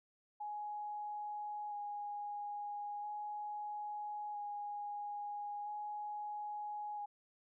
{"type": "tone with vibrato", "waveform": "sine", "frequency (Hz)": 830, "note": "G#5", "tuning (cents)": -1, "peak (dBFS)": -40, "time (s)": [0.4, 7.06], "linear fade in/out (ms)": 10, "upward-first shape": "square", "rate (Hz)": 0.38, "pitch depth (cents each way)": 11, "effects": []}